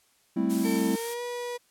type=chord; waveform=triangle; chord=A minor seventh; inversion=third; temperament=equal; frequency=196 / 220 / 261.6 / 329.6 Hz; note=G3 / A3 / C4 / E4; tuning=0 / 0 / 0 / 0 cents; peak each=-27 dBFS; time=0.36-0.96 s; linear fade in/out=10 ms
type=noise; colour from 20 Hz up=blue; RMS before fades=-36 dBFS; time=0.49-1.15 s; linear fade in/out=20 ms
type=tone; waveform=sawtooth; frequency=2301 Hz; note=D7; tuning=36 cents flat; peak=-35 dBFS; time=0.63-0.79 s; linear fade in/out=20 ms
type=tone with pitch glide; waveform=35% pulse; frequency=450 to 485.1 Hz; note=A4 to B4; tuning=+39 to -31 cents; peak=-30 dBFS; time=0.64-1.58 s; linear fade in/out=20 ms; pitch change=+130 cents; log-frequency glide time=0.91-1.22 s
effects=white hiss -65 dBFS RMS until 1.7 s + low-pass 12000 Hz 12 dB/octave